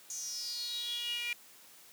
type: tone with high-pass filter sweep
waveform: sawtooth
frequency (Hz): 478.6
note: A#4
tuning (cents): +46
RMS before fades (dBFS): -38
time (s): 0.1-1.33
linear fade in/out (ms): 2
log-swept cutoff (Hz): 6600 to 2400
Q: 9.8
effects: white hiss -57 dBFS RMS until 1.92 s + high-pass 150 Hz 12 dB/octave